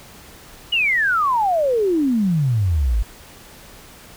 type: exponential sweep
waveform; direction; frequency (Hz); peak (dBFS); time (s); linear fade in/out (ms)
sine; down; 2960 to 49; -15; 0.72-3.03; 10
effects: pink hiss -43 dBFS RMS until 4.16 s